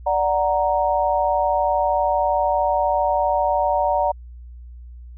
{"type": "chord", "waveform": "sine", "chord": "D augmented", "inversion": "none", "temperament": "equal", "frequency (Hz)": [587.3, 740, 932.3], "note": ["D5", "F#5", "A#5"], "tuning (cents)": [0, 0, 0], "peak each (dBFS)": -21, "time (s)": [0.06, 4.12], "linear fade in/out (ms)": 10, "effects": ["added 60 Hz sine -36 dBFS peak until 5.17 s"]}